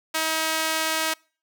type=tone with high-pass filter; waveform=sawtooth; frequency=318.5 Hz; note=D#4; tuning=41 cents sharp; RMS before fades=-25 dBFS; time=0.14-1.14 s; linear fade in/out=10 ms; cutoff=1000 Hz; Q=0.53; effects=noise-tail reverb RT60 0.4 s tail -26 dB re dry